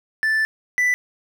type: tone pair in turn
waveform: triangle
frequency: 1760 / 1983.2 Hz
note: A6 / B6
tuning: 0 / +7 cents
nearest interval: major second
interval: 207 cents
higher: second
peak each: -15 / -14 dBFS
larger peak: second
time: 0.23-0.45 / 0.78-0.94 s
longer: first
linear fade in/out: 0 ms
effects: none